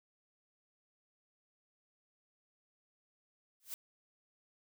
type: noise with exponential growth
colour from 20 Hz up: blue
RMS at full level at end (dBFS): -38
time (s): 3.6-3.74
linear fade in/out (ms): 0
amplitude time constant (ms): 29
effects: none